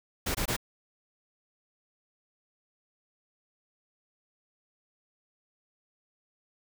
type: noise bursts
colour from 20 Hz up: pink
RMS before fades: -30 dBFS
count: 3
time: 0.26-0.566 s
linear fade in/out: 10 ms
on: 88 ms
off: 21 ms
effects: none